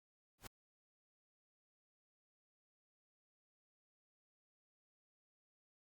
pink noise with exponential growth, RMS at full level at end -44 dBFS, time 0.38-0.47 s, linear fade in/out 5 ms, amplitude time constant 19 ms, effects Opus 48 kbps

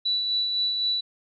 sine tone with tremolo, 3951 Hz, B7, in tune, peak -21 dBFS, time 0.05-1.01 s, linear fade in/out 10 ms, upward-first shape sine, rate 3.9 Hz, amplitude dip 35%, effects none

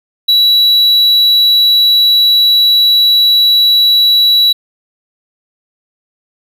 triangle tone, 3920 Hz, B7, 14 cents flat, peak -4 dBFS, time 0.28-4.53 s, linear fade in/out 10 ms, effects 7-bit

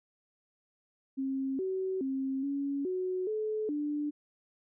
sine tone with pitch steps, 268.1 / 377.8 / 267.4 / 280.1 / 369.3 / 431 / 295.1 Hz, C4 / F#4 / C4 / C#4 / F#4 / A4 / D4, +42 / +36 / +38 / +18 / -3 / -36 / +8 cents, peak -30 dBFS, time 1.17-4.11 s, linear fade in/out 20 ms, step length 420 ms, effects none

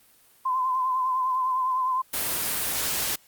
sine tone with vibrato, 1028 Hz, C6, 31 cents flat, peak -22 dBFS, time 0.45-2.02 s, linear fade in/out 10 ms, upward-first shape triangle, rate 9.9 Hz, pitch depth 52 cents each way
white noise, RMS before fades -27 dBFS, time 2.13-3.16 s, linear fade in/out 10 ms
effects white hiss -58 dBFS RMS until 3.27 s + Opus 32 kbps

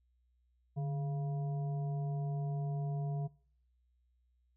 harmonic tone with a mistuned harmonic, 138.59 Hz, C#3, in tune, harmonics 1 / 3 / 5 / 7, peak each -33 / -49 / -47 / -60 dBFS, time 0.76-3.28 s, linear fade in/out 20 ms, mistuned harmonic 1, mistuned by +89 cents, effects noise-tail reverb RT60 0.6 s tail -25 dB re dry + added 61 Hz sine -70 dBFS peak until 4.56 s

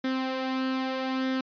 sawtooth tone with flanger, 261.6 Hz, C4, in tune, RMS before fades -29 dBFS, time 0.04-1.41 s, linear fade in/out 5 ms, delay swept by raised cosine 0.55 to 3.15 ms, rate 0.8 Hz, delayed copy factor +0.5, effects resampled to 11025 Hz

